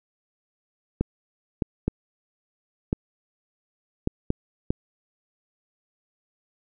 clicks, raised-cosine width 3 ms, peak -9 dBFS, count 7, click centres 1.01 / 1.622 / 1.88 / 2.929 / 4.074 / 4.304 / 4.705 s, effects none

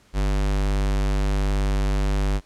square tone, 49.4 Hz, G1, 14 cents sharp, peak -20 dBFS, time 0.13-2.41 s, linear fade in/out 50 ms, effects pink hiss -57 dBFS RMS until 2.45 s + low-pass 9000 Hz 12 dB/octave

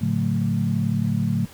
sine tone cluster, 110.2 / 141.8 / 181.3 / 219.8 Hz, A2 / C#3 / F#3 / A3, +3 / +40 / -35 / -2 cents, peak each -25 dBFS, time 0.01-1.46 s, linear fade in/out 10 ms, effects pink hiss -46 dBFS RMS until 1.53 s

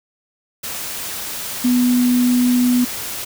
sine tone in noise, 246.9 Hz, B3, in tune, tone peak -12 dBFS, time 1.64-2.85 s, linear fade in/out 10 ms, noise white, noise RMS -27 dBFS, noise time 0.63-3.25 s, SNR +12 dB, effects none

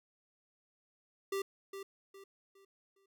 square tone with echo, 392 Hz, G4, in tune, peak -34 dBFS, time 1.32-1.42 s, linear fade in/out 5 ms, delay 410 ms, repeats 4, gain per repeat -9 dB, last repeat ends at 3.06 s, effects none

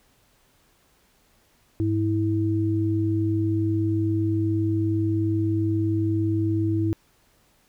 sine tone pair together, 102.73 / 325.2 Hz, G#2 / E4, -18 / -23 cents, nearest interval octave + minor sixth, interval 1995 cents, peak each -23 dBFS, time 1.8-6.93 s, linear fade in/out 0 ms, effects pink hiss -62 dBFS RMS until 7.68 s

